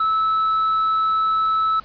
triangle tone with tanh clipping, 1306 Hz, E6, 17 cents flat, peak -17 dBFS, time 0-1.8 s, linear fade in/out 5 ms, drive 7 dB, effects pink hiss -47 dBFS RMS until 1.84 s + resampled to 11025 Hz

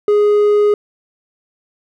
sine tone with hard clipping, 415.3 Hz, G#4, in tune, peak -10 dBFS, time 0.08-0.74 s, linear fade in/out 2 ms, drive 3 dB, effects none

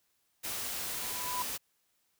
white noise, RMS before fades -37 dBFS, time 0.43-1.58 s, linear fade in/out 20 ms
sine tone with exponential growth, 994 Hz, B5, 11 cents sharp, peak -30 dBFS, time 0.73-1.42 s, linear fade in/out 0 ms, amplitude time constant 150 ms
effects white hiss -75 dBFS RMS until 2.19 s

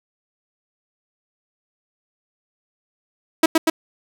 sawtooth tone with echo, 322.6 Hz, E4, 37 cents flat, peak -6 dBFS, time 3.43-3.46 s, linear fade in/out 5 ms, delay 120 ms, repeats 2, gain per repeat -2 dB, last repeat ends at 3.7 s, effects none

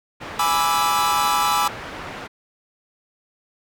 white low-pass noise, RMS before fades -34 dBFS, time 0.2-2.28 s, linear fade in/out 20 ms, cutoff 1700 Hz, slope 12 dB/octave
45% pulse chord, E dominant seventh, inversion first, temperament equal, 830.6 / 987.8 / 1174.7 / 1318.5 Hz, G#5 / B5 / D6 / E6, 0 / 0 / 0 / 0 cents, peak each -23 dBFS, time 0.39-1.68 s, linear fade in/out 5 ms
effects none

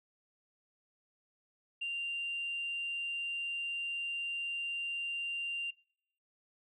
sine tone, 2782 Hz, F7, 7 cents flat, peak -33 dBFS, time 1.81-5.71 s, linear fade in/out 10 ms, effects noise-tail reverb RT60 0.7 s tail -26 dB re dry + tanh soft clip ceiling -30 dBFS

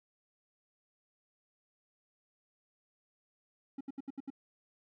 triangle tone bursts, 273.4 Hz, C#4, 24 cents flat, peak -36 dBFS, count 6, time 3.78-4.303 s, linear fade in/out 5 ms, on 28 ms, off 71 ms, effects none

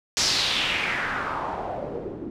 white noise with low-pass filter sweep, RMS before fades -27 dBFS, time 0.17-2.3 s, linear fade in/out 0 ms, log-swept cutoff 5800 to 300 Hz, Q 3, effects none

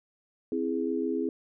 sine chord, C augmented, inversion none, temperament equal, 261.6 / 329.6 / 415.3 Hz, C4 / E4 / G#4, 0 / 0 / 0 cents, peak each -31 dBFS, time 0.52-1.29 s, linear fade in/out 2 ms, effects none

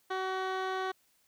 15% pulse tone with low-pass filter, 376.9 Hz, F#4, 32 cents sharp, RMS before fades -34 dBFS, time 0.1-0.92 s, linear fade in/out 10 ms, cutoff 3000 Hz, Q 0.91, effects white hiss -70 dBFS RMS until 1.27 s

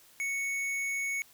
triangle tone with tanh clipping, 2217 Hz, C#7, in tune, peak -32 dBFS, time 0.2-1.22 s, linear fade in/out 0 ms, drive 18 dB, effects white hiss -59 dBFS RMS until 1.33 s

